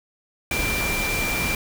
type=tone in noise; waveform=sine; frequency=2364 Hz; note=D7; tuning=11 cents sharp; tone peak=-25 dBFS; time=0.51-1.55 s; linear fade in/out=2 ms; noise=pink; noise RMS=-26 dBFS; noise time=0.51-1.55 s; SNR=-2 dB; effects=none